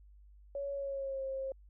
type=tone with pitch glide; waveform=sine; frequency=560 to 535 Hz; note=C#5 to C5; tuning=+18 to +38 cents; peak=-35 dBFS; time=0.55-1.52 s; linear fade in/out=2 ms; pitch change=-80 cents; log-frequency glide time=0.73-1.23 s; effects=added 50 Hz sine -55 dBFS peak until 1.69 s